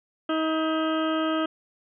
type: harmonic tone with a mistuned harmonic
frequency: 317.1 Hz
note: D#4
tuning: 33 cents sharp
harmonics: 1 / 2 / 3 / 4 / 5 / 6 / 8 / 9 / 10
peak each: -25 / -29 / -40 / -30 / -37 / -45 / -45 / -40 / -38 dBFS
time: 0.29-1.46 s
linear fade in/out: 5 ms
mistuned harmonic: 6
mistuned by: +75 cents
effects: none